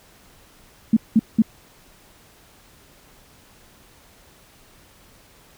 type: tone bursts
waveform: sine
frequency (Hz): 221.9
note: A3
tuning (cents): +15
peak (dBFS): -10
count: 3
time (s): 0.93-1.421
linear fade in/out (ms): 5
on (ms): 37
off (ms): 190
effects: pink hiss -52 dBFS RMS until 5.57 s